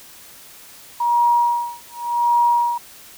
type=tone with tremolo; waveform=sine; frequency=952 Hz; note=A#5; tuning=36 cents sharp; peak=-12 dBFS; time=1-2.78 s; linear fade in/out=5 ms; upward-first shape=sine; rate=0.88 Hz; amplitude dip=100%; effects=white hiss -43 dBFS RMS until 3.17 s